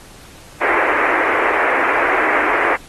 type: band-pass noise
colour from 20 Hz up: white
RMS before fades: -17 dBFS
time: 0.61-2.76 s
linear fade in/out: 5 ms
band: 300 to 2200 Hz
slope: 48 dB/octave
effects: pink hiss -42 dBFS RMS until 2.88 s + AAC 32 kbps